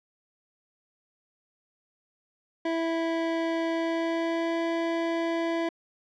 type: tone with pitch glide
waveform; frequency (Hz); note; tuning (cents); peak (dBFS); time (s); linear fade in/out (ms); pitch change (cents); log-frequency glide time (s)
25% pulse; 329.6 to 333; E4 to E4; 0 to +18; -22; 2.65-5.69; 5; +18; 3.72-4.59
effects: low-pass 3000 Hz 12 dB/octave